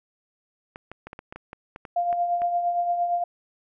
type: clicks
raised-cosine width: 0.5 ms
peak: -23 dBFS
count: 12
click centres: 0.759 / 0.916 / 1.07 / 1.131 / 1.191 / 1.325 / 1.36 / 1.531 / 1.761 / 1.852 / 2.128 / 2.419 s
type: tone with tremolo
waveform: sine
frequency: 698.5 Hz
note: F5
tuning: in tune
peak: -19 dBFS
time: 1.96-3.24 s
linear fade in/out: 5 ms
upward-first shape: triangle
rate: 8.7 Hz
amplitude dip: 55%
effects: none